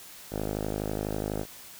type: tone with low-pass filter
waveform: 5% pulse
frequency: 52.1 Hz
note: G#1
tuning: 6 cents sharp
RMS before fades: -32 dBFS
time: 0.3-1.46 s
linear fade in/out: 50 ms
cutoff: 850 Hz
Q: 0.93
effects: white hiss -47 dBFS RMS until 1.79 s